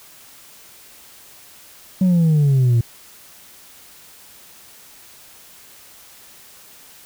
sine exponential sweep, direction down, 190 to 113.9 Hz, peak -9 dBFS, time 2.01-2.81 s, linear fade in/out 5 ms, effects tanh soft clip ceiling -11 dBFS + white hiss -45 dBFS RMS until 7.05 s

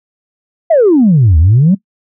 sine exponential two-way sweep, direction down then up, 694 to 74.6 to 204 Hz, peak -3 dBFS, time 0.7-1.75 s, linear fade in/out 10 ms, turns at 1.38 s, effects noise-tail reverb RT60 0.1 s tail -21 dB re dry + tanh soft clip ceiling -1 dBFS

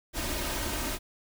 pink noise with comb filter, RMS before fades -32 dBFS, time 0.13-0.99 s, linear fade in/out 50 ms, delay 3.2 ms, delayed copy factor +0.55, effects none

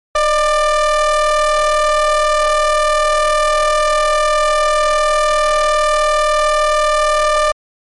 square ring-modulated tone, 293.7 Hz, D4, in tune, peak -9 dBFS, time 0.15-7.52 s, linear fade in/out 5 ms, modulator 901 Hz, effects MP3 48 kbps

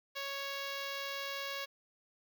5% pulse tone with notch filter, 554.4 Hz, C#5, in tune, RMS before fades -40 dBFS, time 0.15-1.66 s, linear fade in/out 20 ms, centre 8200 Hz, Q 0.61, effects none

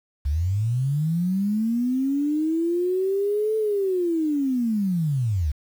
sine linear two-way sweep, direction up then down, 66.5 to 440 to 66.5 Hz, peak -20 dBFS, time 0.25-5.52 s, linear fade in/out 10 ms, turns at 3.57 s, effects 8-bit

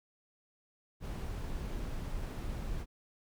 brown noise, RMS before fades -38 dBFS, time 1-2.86 s, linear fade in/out 50 ms, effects none

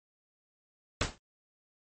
pink noise with exponential decay, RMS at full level -24 dBFS, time 1.01-1.18 s, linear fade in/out 1 ms, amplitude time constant 36 ms, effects MP3 32 kbps

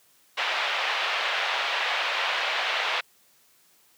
white band-pass noise, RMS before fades -27 dBFS, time 0.37-3.01 s, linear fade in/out 10 ms, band 580 to 3300 Hz, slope 24 dB/octave, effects white hiss -61 dBFS RMS until 3.97 s + high-pass 100 Hz 12 dB/octave

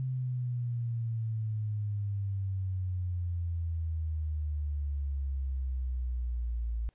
sine exponential sweep, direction down, 130.81 to 55.9 Hz, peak -30 dBFS, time 0-6.89 s, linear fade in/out 0 ms, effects pink hiss -74 dBFS RMS until 6.94 s + resampled to 8000 Hz

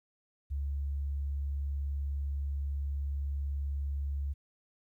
sine tone, 70.3 Hz, C#2, 25 cents sharp, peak -31 dBFS, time 0.5-4.34 s, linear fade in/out 20 ms, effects 12-bit

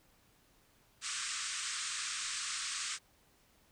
white band-pass noise, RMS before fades -39 dBFS, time 1.01-2.99 s, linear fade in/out 50 ms, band 1100 to 8800 Hz, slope 96 dB/octave, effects pink hiss -68 dBFS RMS until 3.71 s

